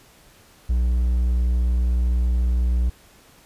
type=tone; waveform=triangle; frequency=60.7 Hz; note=B1; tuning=29 cents flat; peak=-15 dBFS; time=0.69-2.9 s; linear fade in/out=10 ms; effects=pink hiss -52 dBFS RMS until 3.45 s + resampled to 32000 Hz